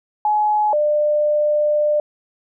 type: tone pair in turn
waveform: sine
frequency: 845 / 597.5 Hz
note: G#5 / D5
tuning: +30 / +30 cents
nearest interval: tritone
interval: 600 cents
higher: first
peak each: -14 dBFS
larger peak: neither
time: 0.25-0.73 / 0.73-2 s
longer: second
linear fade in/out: 2 ms
effects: none